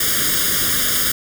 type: noise with comb filter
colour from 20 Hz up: white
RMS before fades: -18 dBFS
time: 0-1.12 s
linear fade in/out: 5 ms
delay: 0.59 ms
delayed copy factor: +0.95
effects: none